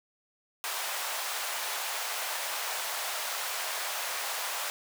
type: high-pass noise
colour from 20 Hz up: pink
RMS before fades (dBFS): -34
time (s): 0.64-4.7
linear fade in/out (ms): 0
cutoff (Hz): 660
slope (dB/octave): 24
effects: none